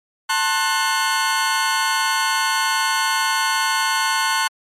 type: chord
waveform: sawtooth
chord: F# diminished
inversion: first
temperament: just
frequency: 888 / 1065.6 / 1480 Hz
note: A5 / C6 / F#6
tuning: +16 / +31 / 0 cents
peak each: -18 dBFS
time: 0.29-4.48 s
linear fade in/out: 10 ms
effects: low-pass 11000 Hz 12 dB/octave + MP3 64 kbps